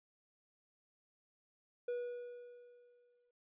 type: tone with exponential decay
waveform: triangle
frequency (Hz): 485.7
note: B4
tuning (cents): -29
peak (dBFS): -33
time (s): 1.88-3.31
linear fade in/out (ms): 5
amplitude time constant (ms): 310
effects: resampled to 8000 Hz